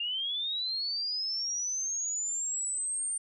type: linear sweep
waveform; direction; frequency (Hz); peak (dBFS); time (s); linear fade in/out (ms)
sine; up; 2781 to 8870; -30; 0-3.18; 5
effects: none